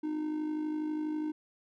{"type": "tone with amplitude modulation", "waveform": "triangle", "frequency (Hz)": 306.5, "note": "D#4", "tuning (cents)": -26, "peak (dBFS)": -27, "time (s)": [0.03, 1.32], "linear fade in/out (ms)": 10, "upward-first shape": "sine", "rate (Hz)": 52.2, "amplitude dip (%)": 50, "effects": []}